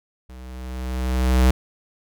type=tone with level ramp; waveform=square; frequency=63.4 Hz; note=B1; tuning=46 cents sharp; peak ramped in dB=-39 to -12 dBFS; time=0.29-1.51 s; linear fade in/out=5 ms; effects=none